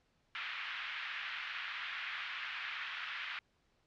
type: band-pass noise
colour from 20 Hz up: pink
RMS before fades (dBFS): -42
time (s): 0.35-3.39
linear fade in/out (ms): 0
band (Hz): 1400 to 3200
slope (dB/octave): 24
effects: pink hiss -75 dBFS RMS until 3.86 s + low-pass 5000 Hz 12 dB/octave